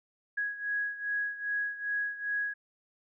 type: beating tone pair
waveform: sine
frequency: 1661.2 / 1663.7 Hz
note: G#6 / G#6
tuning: 0 / +3 cents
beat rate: 2.5 Hz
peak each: -32 / -36 dBFS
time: 0.37-2.54 s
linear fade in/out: 10 ms
effects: none